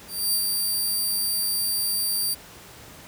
10% pulse tone with ADSR envelope, 4699 Hz, D8, in tune, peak -13 dBFS, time 0.07-2.35 s, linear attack 260 ms, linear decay 75 ms, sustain -3 dB, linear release 21 ms, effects pink hiss -45 dBFS RMS until 3.07 s + high-pass 60 Hz 12 dB/octave

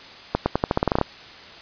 accelerating click train, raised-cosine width 1 ms, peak -4 dBFS, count 12, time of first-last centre 0.35-1.013 s, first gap 110 ms, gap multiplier 0.87, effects white hiss -42 dBFS RMS until 1.61 s + resampled to 11025 Hz

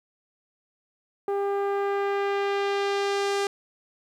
sawtooth tone with low-pass filter sweep, 399.6 Hz, G4, 33 cents sharp, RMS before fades -26 dBFS, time 1.28-3.47 s, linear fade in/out 2 ms, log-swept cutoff 820 to 8000 Hz, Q 0.88, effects 10-bit

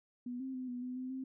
sine tone with pitch steps, 245.5 / 263.8 / 255.7 / 245.9 / 251.6 / 256.2 / 262.4 Hz, B3 / C4 / C4 / B3 / B3 / C4 / C4, -10 / +14 / -40 / -7 / +32 / -36 / +5 cents, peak -38 dBFS, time 0.26-1.24 s, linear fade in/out 5 ms, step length 140 ms, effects none

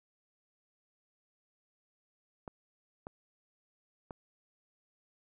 clicks, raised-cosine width 1 ms, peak -28 dBFS, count 3, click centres 2.478 / 3.069 / 4.108 s, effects none

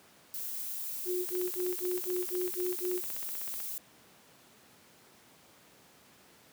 violet noise, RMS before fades -38 dBFS, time 0.34-3.78 s, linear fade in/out 0 ms
sine tone bursts, 361.7 Hz, F#4, 39 cents flat, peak -30 dBFS, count 8, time 1.05-3.01 s, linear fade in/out 50 ms, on 210 ms, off 40 ms
click train, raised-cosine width 0.3 ms, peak -29 dBFS, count 38, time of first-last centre 1.29-3.603 s, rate 16 Hz
effects pink hiss -59 dBFS RMS until 6.52 s + high-pass 150 Hz 12 dB/octave

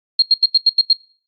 sine tone bursts, 4236 Hz, C8, 21 cents sharp, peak -7 dBFS, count 7, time 0.19-0.931 s, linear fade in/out 5 ms, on 33 ms, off 85 ms, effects noise-tail reverb RT60 0.5 s tail -25 dB re dry + Opus 48 kbps

